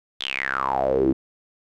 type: tone with band-pass filter sweep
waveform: sawtooth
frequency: 66.7 Hz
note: C2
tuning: 34 cents sharp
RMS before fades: -23 dBFS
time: 0.2-1.13 s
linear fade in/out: 10 ms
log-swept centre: 3600 to 290 Hz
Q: 9.2
effects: none